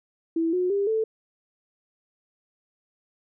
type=tone with pitch steps; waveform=sine; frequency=328.8 / 362.7 / 400.2 / 441.4 Hz; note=E4 / F#4 / G4 / A4; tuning=-4 / -34 / +36 / +5 cents; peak=-21 dBFS; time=0.36-1.04 s; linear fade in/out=5 ms; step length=170 ms; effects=none